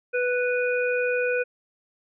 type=harmonic tone; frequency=493.9 Hz; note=B4; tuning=in tune; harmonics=1 / 3 / 5; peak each=-23 / -28 / -30 dBFS; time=0.13-1.44 s; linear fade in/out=20 ms; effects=none